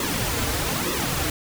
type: noise with flanger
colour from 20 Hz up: pink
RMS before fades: -25 dBFS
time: 0-1.3 s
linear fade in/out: 2 ms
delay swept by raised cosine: 1.3 to 5.6 ms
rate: 1.1 Hz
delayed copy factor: -0.75
effects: none